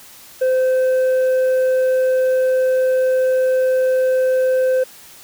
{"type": "tone with tanh clipping", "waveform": "sine", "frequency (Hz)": 516, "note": "C5", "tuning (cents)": -24, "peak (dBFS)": -14, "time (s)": [0.41, 4.84], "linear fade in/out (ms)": 10, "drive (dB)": 4, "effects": ["white hiss -42 dBFS RMS until 5.23 s"]}